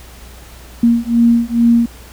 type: beating tone pair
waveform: sine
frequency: 233.1 / 235.4 Hz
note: A#3 / A#3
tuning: 0 / +17 cents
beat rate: 2.3 Hz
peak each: -12 dBFS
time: 0.83-1.86 s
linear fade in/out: 5 ms
effects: added 60 Hz sine -36 dBFS peak until 2.12 s + pink hiss -40 dBFS RMS until 2.12 s